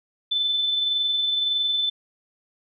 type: tone with amplitude modulation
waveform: sine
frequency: 3520 Hz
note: A7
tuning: in tune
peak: -19 dBFS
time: 0.31-1.9 s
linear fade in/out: 10 ms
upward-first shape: sine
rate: 21.7 Hz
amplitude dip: 30%
effects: none